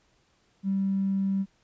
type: tone with tanh clipping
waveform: triangle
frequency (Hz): 194.5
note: G3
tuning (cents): -13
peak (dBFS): -23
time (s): 0.63-1.46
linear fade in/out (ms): 50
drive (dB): 2
effects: pink hiss -67 dBFS RMS until 1.63 s + resampled to 16000 Hz